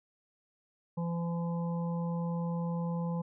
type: harmonic tone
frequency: 169.9 Hz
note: F3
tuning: 47 cents flat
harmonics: 1 / 3 / 5 / 6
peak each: -31 / -41 / -45 / -47 dBFS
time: 0.97-3.22 s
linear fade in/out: 10 ms
effects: none